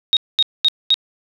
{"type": "tone bursts", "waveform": "sine", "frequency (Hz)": 3750, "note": "A#7", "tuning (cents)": 10, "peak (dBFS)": -10, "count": 4, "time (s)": [0.13, 0.942], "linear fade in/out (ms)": 0, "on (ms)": 38, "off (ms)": 220, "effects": []}